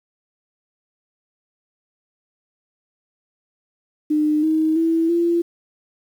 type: tone with pitch steps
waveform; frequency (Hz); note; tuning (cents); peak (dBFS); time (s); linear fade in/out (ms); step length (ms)
sine; 303.1 / 315.2 / 327.9 / 341; D#4 / D#4 / E4 / F4; -45 / +23 / -9 / -41; -15; 4.1-5.42; 10; 330
effects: 8-bit